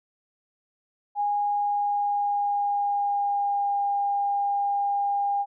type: tone with pitch glide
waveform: sine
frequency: 821 to 806.4 Hz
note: G#5 to G5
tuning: -20 to +49 cents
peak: -22 dBFS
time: 1.15-5.46 s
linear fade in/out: 50 ms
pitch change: -31 cents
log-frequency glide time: 1.39-3.8 s
effects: none